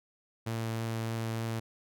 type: tone with vibrato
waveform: sawtooth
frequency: 113.3 Hz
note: A#2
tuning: 49 cents flat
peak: -28 dBFS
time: 0.46-1.6 s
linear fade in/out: 10 ms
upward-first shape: sine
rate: 3.3 Hz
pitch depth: 10 cents each way
effects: none